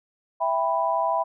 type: chord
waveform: sine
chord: E minor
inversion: none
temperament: just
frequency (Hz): 659.3 / 791.1 / 988.9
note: E5 / G5 / B5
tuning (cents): 0 / +16 / +2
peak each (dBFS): -25 / -27 / -24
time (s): 0.4-1.24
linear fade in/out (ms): 20
effects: none